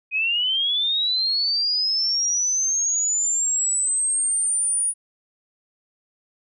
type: linear sweep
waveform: sine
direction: up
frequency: 2489 to 9680 Hz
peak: -19 dBFS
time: 0.11-4.94 s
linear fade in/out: 50 ms
effects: none